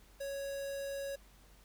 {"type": "tone with notch filter", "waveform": "square", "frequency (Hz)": 554.4, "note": "C#5", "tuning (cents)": 0, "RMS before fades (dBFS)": -40, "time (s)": [0.2, 1.16], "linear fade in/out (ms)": 10, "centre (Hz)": 2300, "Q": 1.6, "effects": ["added 48 Hz sine -60 dBFS peak until 1.64 s", "pink hiss -64 dBFS RMS until 1.64 s"]}